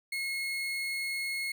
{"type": "tone", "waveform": "35% pulse", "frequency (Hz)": 2166, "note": "C#7", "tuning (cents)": -41, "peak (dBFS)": -30, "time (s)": [0.12, 1.52], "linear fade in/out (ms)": 5, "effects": []}